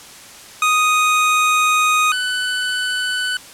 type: tone pair in turn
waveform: 25% pulse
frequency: 1244.5 / 1497.6 Hz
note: D#6 / F#6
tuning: 0 / +20 cents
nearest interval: minor third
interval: 320 cents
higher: second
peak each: -9 / -15 dBFS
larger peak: first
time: 0.62-2.12 / 2.12-3.37 s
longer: first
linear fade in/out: 2 ms
effects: white hiss -39 dBFS RMS until 3.53 s + low-pass 10000 Hz 12 dB/octave